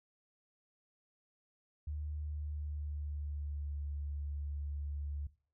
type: tone with pitch glide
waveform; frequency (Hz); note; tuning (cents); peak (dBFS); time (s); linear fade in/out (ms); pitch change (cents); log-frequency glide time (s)
sine; 74.9 to 72.35; D2 to D2; +35 to -25; -37; 1.87-5.27; 5; -60; 2.3-3.8
effects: noise-tail reverb RT60 0.4 s tail -18 dB re dry